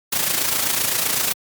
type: noise with amplitude modulation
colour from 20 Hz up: white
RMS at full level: -18 dBFS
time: 0.12-1.33 s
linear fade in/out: 10 ms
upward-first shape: sine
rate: 27.8 Hz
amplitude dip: 60%
effects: high-pass 80 Hz 12 dB/octave + Opus 48 kbps